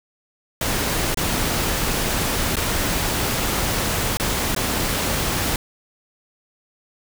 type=noise with dropouts; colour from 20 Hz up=pink; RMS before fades=-22 dBFS; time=0.61-5.56 s; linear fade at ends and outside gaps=2 ms; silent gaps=1.145-1.172 / 2.557-2.567 / 4.171-4.198 / 4.549-4.563 s; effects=none